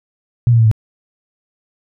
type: tone with pitch steps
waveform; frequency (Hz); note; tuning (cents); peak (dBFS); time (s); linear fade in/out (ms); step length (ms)
sine; 120 / 116.25 / 112.61 / 109.09; B2 / A#2 / A2 / A2; -49 / -4 / +41 / -14; -7; 0.47-0.714; 0; 61
effects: none